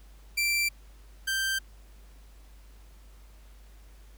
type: tone pair in turn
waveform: sawtooth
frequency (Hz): 2349 / 1567.8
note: D7 / G6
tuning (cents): 0 / 0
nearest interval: perfect fifth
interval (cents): 700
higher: first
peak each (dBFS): -21 / -23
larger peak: first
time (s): 0.37-0.69 / 1.27-1.59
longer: neither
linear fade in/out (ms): 10
effects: added 50 Hz sine -49 dBFS peak until 4.17 s + pink hiss -61 dBFS RMS until 4.17 s